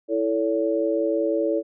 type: chord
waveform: sine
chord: A major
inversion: second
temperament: equal with one note detuned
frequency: 329.6 / 440 / 565.7 Hz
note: E4 / A4 / C#5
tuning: 0 / 0 / +35 cents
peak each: -24 / -25 / -24 dBFS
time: 0.08-1.63 s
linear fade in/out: 50 ms
effects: none